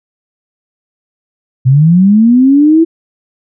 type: linear sweep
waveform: sine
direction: up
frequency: 123.47 to 333.8 Hz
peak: -3 dBFS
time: 1.65-2.85 s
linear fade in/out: 20 ms
effects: none